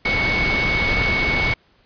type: tone in noise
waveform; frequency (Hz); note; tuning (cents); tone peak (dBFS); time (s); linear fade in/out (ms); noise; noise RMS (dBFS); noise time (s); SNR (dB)
sine; 2217; C#7; 0; -19; 0.05-1.54; 5; pink; -22; 0.05-1.54; 0
effects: pink hiss -58 dBFS RMS until 1.85 s + resampled to 11025 Hz